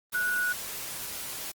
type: tone in noise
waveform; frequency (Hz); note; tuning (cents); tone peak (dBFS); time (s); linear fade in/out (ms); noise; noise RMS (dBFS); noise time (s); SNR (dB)
sine; 1469; F#6; -13; -25; 0.14-0.53; 10; white; -37; 0.12-1.52; +9
effects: Opus 32 kbps